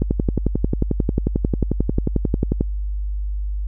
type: click train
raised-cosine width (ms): 3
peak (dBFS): -5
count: 30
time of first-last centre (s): 0.02-2.609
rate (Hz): 11.2
effects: added 50 Hz sine -21 dBFS peak until 3.67 s